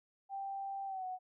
sine tone with pitch glide, 785 to 740.9 Hz, G5 to F#5, +2 to +2 cents, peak -38 dBFS, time 0.29-1.19 s, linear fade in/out 50 ms, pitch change -100 cents, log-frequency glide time 0.86-1.05 s, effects none

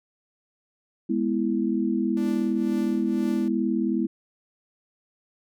sine chord, E major, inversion first, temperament equal, 207.7 / 246.9 / 329.6 Hz, G#3 / B3 / E4, 0 / 0 / 0 cents, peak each -26 dBFS, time 1.09-4.07 s, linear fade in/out 10 ms
sawtooth tone with tremolo, 293.7 Hz, D4, in tune, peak -31 dBFS, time 2.17-3.48 s, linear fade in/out 0 ms, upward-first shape triangle, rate 2 Hz, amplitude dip 85%
effects none

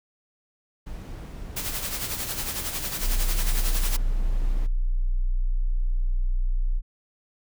brown noise, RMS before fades -37 dBFS, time 0.86-4.67 s, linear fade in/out 10 ms
white noise with tremolo, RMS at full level -29 dBFS, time 1.56-3.97 s, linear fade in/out 10 ms, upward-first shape sine, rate 11 Hz, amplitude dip 55%
sine tone, 30.48 Hz, B0, 22 cents flat, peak -20 dBFS, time 2.99-6.82 s, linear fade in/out 50 ms
effects none

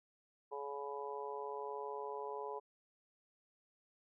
harmonic tone, 141.4 Hz, C#3, 35 cents sharp, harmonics 3 / 4 / 5 / 6 / 7, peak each -44 / -50 / -53 / -48 / -46 dBFS, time 0.51-2.6 s, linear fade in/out 20 ms, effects none

